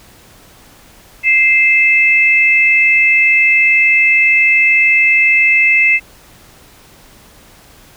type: tone pair together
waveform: sine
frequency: 2093 / 2620 Hz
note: C7 / E7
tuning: 0 / -11 cents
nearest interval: major third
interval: 389 cents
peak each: -10 dBFS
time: 1.23-6 s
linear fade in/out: 50 ms
effects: pink hiss -43 dBFS RMS until 7.96 s